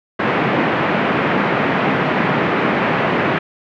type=band-pass noise; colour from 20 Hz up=pink; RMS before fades=-17 dBFS; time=0.19-3.39 s; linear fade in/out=10 ms; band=150 to 2400 Hz; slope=24 dB/octave; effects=none